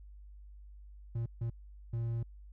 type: tone bursts at uneven times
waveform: triangle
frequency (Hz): 116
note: A#2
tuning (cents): -8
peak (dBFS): -30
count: 3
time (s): 1.15-1.26 / 1.41-1.5 / 1.93-2.23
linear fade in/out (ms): 5
effects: added 50 Hz sine -49 dBFS peak until 2.52 s